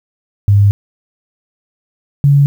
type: tone pair in turn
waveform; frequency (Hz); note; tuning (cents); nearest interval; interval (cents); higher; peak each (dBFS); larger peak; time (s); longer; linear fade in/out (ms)
sine; 101 / 141.63; G#2 / C#3; -48 / +38; tritone; 586; second; -5; neither; 0.48-0.71 / 2.24-2.46; first; 0
effects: 7-bit